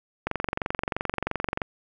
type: click train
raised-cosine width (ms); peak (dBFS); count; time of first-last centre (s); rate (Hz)
0.5; -11; 32; 0.27-1.618; 23
effects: none